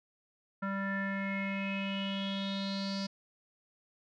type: tone with low-pass filter sweep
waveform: square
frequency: 196 Hz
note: G3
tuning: in tune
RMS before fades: -35 dBFS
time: 0.62-3.07 s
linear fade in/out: 10 ms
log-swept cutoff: 1500 to 4900 Hz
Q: 7.9
effects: none